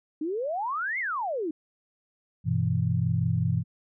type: exponential two-way sweep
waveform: sine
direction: up then down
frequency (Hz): 293.7 to 2200 to 293.7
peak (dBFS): -27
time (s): 0.21-1.51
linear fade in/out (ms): 5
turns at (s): 0.99
type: chord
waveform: sine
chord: E minor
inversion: first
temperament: equal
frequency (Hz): 98 / 123.47 / 164.81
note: G2 / B2 / E3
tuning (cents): 0 / 0 / 0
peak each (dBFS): -28 / -26 / -27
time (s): 2.44-3.64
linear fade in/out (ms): 50
effects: none